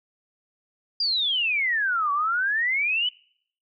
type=exponential two-way sweep; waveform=sine; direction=down then up; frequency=4877 to 1122 to 3034 Hz; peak=-21 dBFS; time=1-3.09 s; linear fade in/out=5 ms; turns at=2.12 s; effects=noise-tail reverb RT60 0.6 s tail -24 dB re dry